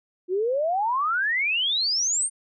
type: exponential sweep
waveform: sine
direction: up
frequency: 349.2 to 9120 Hz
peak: -21 dBFS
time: 0.28-2.3 s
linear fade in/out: 50 ms
effects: none